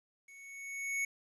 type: tone with level ramp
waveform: square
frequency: 2217 Hz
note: C#7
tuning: in tune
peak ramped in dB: -54 to -31 dBFS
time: 0.28-1.05 s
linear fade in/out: 5 ms
effects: resampled to 24000 Hz + 12-bit